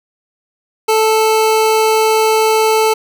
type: tone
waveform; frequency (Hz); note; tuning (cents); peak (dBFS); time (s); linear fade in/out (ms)
25% pulse; 438.8; A4; -5; -6; 0.88-2.94; 10
effects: none